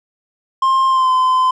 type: tone with pitch glide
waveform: triangle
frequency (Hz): 1059 to 1027.1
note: C6 to C6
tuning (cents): +21 to -32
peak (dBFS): -9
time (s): 0.62-1.51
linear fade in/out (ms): 5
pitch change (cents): -53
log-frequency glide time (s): 0.88-1.11
effects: resampled to 22050 Hz